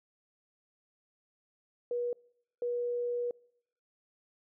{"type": "tone bursts at uneven times", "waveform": "sine", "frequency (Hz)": 483.1, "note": "B4", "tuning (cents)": -38, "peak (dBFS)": -30, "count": 2, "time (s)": [[1.91, 2.13], [2.62, 3.31]], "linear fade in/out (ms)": 2, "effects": ["noise-tail reverb RT60 0.7 s tail -26 dB re dry"]}